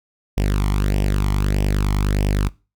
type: tone with flanger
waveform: sawtooth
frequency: 49.79 Hz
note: G1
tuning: 28 cents sharp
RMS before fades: -18 dBFS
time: 0.37-2.49 s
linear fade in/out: 10 ms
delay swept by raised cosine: 0.36 to 0.95 ms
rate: 1.6 Hz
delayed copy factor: +0.7
effects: noise-tail reverb RT60 0.3 s tail -22 dB re dry